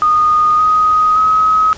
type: tone with pitch steps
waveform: sine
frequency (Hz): 1232 / 1252.1 / 1272.5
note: D#6 / D#6 / D#6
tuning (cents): -17 / +11 / +39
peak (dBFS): -8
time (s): 0.02-1.73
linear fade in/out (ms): 0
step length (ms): 570
effects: pink hiss -34 dBFS RMS until 1.77 s + resampled to 16000 Hz